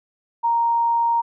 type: tone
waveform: sine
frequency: 932.3 Hz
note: A#5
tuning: in tune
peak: -16 dBFS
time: 0.43-1.22 s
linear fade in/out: 20 ms
effects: none